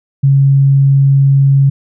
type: tone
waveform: sine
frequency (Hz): 137.7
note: C#3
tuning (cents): -11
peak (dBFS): -5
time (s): 0.23-1.7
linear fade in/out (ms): 10
effects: none